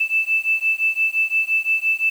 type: beating tone pair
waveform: sine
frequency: 2637 / 2642.8 Hz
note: E7 / E7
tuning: 0 / +4 cents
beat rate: 5.8 Hz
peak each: -20 dBFS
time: 0-2.1 s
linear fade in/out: 10 ms
effects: 7-bit